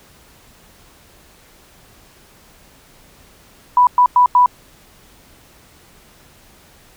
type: tone bursts at uneven times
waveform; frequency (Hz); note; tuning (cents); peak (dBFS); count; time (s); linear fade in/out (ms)
sine; 987.8; B5; 0; -7; 4; 3.77-3.87 / 3.98-4.06 / 4.16-4.26 / 4.35-4.46; 2
effects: pink hiss -48 dBFS RMS until 6.96 s